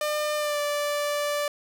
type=tone with pitch glide; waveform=sawtooth; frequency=601 to 584.9 Hz; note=D5 to D5; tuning=+40 to -7 cents; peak=-21 dBFS; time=0.01-1.48 s; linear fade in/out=2 ms; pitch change=-47 cents; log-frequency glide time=0.36-0.6 s; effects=none